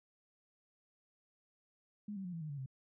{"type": "tone with pitch steps", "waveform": "sine", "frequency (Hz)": [207.7, 192.67, 178.74, 165.81, 153.81, 142.69, 132.36], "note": ["G#3", "G3", "F3", "E3", "D#3", "D3", "C3"], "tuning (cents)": [0, -30, 40, 10, -20, -50, 20], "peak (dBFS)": -40, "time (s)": [2.08, 2.661], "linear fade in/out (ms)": 5, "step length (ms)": 83, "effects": []}